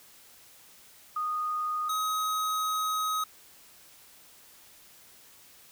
sine / square tone pair in turn, 1236 / 1265.6 Hz, D#6 / D#6, -12 / +29 cents, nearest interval unison, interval 41 cents, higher second, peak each -28 dBFS, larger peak neither, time 1.16-1.89 / 1.89-3.24 s, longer second, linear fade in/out 5 ms, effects white hiss -55 dBFS RMS until 5.71 s

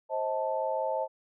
sine chord, A diminished, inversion first, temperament just, 528 / 633.6 / 880 Hz, C5 / Eb5 / A5, +16 / +31 / 0 cents, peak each -32 dBFS, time 0.09-1.08 s, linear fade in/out 50 ms, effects none

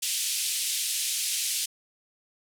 white band-pass noise, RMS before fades -29 dBFS, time 0.02-1.66 s, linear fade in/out 10 ms, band 2600 to 11000 Hz, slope 24 dB/octave, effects none

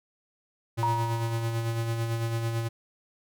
square tone with tremolo, 114.9 Hz, A#2, 25 cents flat, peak -26 dBFS, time 0.77-2.69 s, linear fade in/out 20 ms, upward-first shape sine, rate 9 Hz, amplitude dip 40%
sine tone with exponential decay, 947 Hz, A#5, 27 cents sharp, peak -22 dBFS, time 0.83-1.85 s, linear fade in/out 0 ms, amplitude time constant 220 ms
effects none

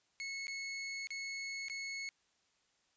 sawtooth tone with dropouts, 2192 Hz, C#7, 20 cents flat, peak -36 dBFS, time 0.2-2.09 s, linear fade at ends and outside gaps 0 ms, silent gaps 0.469-0.481 / 1.071-1.105 / 1.684-1.698 s, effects white hiss -75 dBFS RMS until 2.96 s + resampled to 16000 Hz

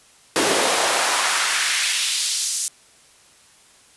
pink noise with high-pass filter sweep, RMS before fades -20 dBFS, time 0.36-2.68 s, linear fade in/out 0 ms, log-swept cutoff 310 to 7200 Hz, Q 1.3, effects white hiss -52 dBFS RMS until 3.96 s + resampled to 24000 Hz

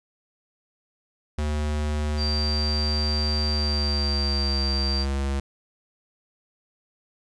square tone with pitch glide, 75 to 68.78 Hz, D2 to C#2, +37 to -13 cents, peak -24 dBFS, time 1.38-5.4 s, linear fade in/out 5 ms, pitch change -150 cents, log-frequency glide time 3.51-4.65 s
sine tone, 4699 Hz, D8, in tune, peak -26 dBFS, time 2.17-5.06 s, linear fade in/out 50 ms
effects resampled to 22050 Hz + 10-bit

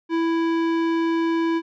sine tone with tanh clipping, 330.6 Hz, E4, 5 cents sharp, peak -21 dBFS, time 0.09-1.62 s, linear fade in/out 50 ms, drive 17 dB, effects none

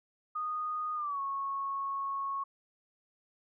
sine tone with pitch glide, 1235 to 1100.3 Hz, D#6 to C#6, -13 to -13 cents, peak -32 dBFS, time 0.35-2.44 s, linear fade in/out 10 ms, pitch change -200 cents, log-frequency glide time 0.95-1.2 s, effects none

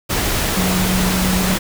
sine tone in noise, 185 Hz, F#3, in tune, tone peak -17 dBFS, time 0.56-1.56 s, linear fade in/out 20 ms, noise pink, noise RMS -19 dBFS, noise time 0.09-1.59 s, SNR -1 dB, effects none

